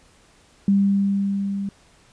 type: tone with level ramp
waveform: sine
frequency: 198.3 Hz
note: G3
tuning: 20 cents sharp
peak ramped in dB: -13 to -24 dBFS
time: 0.68-1.69 s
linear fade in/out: 2 ms
effects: pink hiss -55 dBFS RMS until 2.12 s + resampled to 22050 Hz